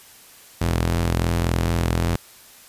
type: ring-modulated tone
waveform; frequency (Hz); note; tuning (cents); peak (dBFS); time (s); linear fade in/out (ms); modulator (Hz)
sawtooth; 84.5; E2; +43; -12; 0.61-2.16; 5; 21.8
effects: white hiss -47 dBFS RMS until 2.68 s + resampled to 32000 Hz